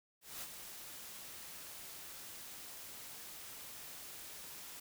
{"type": "noise with ADSR envelope", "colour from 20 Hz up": "white", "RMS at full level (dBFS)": -44, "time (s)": [0.21, 4.8], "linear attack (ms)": 210, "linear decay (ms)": 46, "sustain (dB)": -6, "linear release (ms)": 7, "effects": []}